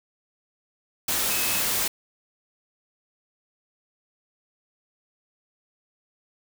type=tone in noise; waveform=sine; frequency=2576 Hz; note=E7; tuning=41 cents flat; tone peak=-33 dBFS; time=1.3-1.6 s; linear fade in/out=5 ms; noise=white; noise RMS=-25 dBFS; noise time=1.08-1.88 s; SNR=-11 dB; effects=none